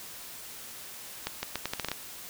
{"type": "accelerating click train", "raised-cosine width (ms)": 0.2, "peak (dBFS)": -13, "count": 9, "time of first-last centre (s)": [1.27, 1.916], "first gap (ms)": 160, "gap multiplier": 0.79, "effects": ["white hiss -44 dBFS RMS until 2.29 s"]}